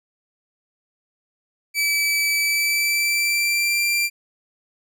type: tone with pitch glide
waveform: sawtooth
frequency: 2304 to 2366 Hz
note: D7 to D7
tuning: -34 to +12 cents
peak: -15 dBFS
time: 1.74-4.1 s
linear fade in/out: 50 ms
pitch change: +46 cents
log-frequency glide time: 2.38-3.83 s
effects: none